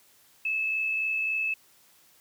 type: tone with amplitude modulation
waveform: sine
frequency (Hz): 2607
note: E7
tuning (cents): -20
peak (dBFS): -24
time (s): 0.45-1.54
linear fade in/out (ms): 5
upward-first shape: sine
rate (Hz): 63.6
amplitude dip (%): 30
effects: white hiss -60 dBFS RMS until 2.2 s + high-pass 60 Hz 12 dB/octave